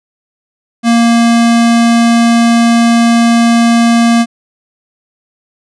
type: tone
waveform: square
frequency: 233.1 Hz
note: A#3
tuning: in tune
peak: -6 dBFS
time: 0.83-4.26 s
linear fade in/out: 50 ms
effects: resampled to 22050 Hz